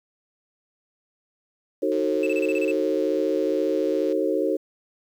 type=chord; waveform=sine; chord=D# diminished seventh; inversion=none; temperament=just; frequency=311.1 / 373.4 / 448 / 537.6 Hz; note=D#4 / F#4 / A4 / C5; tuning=0 / +16 / +31 / +47 cents; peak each=-26 dBFS; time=1.82-4.57 s; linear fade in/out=10 ms
type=click train; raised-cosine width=0.2 ms; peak=-29 dBFS; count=336; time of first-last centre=1.92-4.124 s; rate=152 Hz
type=tone bursts; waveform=triangle; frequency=2629 Hz; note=E7; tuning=5 cents flat; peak=-27 dBFS; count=8; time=2.23-2.713 s; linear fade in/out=2 ms; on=35 ms; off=29 ms
effects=9-bit